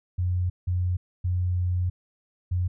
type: tone bursts at uneven times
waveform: sine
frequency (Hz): 89.8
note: F2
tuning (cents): +49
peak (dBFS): -22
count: 4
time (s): 0.18-0.5 / 0.67-0.97 / 1.24-1.9 / 2.51-2.68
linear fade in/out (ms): 10
effects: none